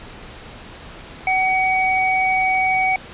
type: tone pair together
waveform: sine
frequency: 753 / 2256 Hz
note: F#5 / C#7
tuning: +30 / +30 cents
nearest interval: octave + perfect fifth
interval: 1900 cents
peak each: -18 dBFS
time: 1.27-2.96 s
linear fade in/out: 2 ms
effects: pink hiss -38 dBFS RMS until 3.13 s + resampled to 8000 Hz